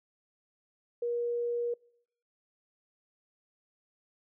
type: tone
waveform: sine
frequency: 476.4 Hz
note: A#4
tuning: 38 cents sharp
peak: -29 dBFS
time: 1.02-1.74 s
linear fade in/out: 5 ms
effects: noise-tail reverb RT60 0.7 s tail -26 dB re dry